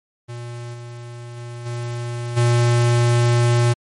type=tone with level steps; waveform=square; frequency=119.5 Hz; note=A#2; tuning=43 cents sharp; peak=-30 / -33 / -31 / -25 / -14 dBFS; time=0.28-3.74 s; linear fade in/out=20 ms; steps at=0.73 / 1.36 / 1.65 / 2.36 s; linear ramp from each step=20 ms; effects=MP3 48 kbps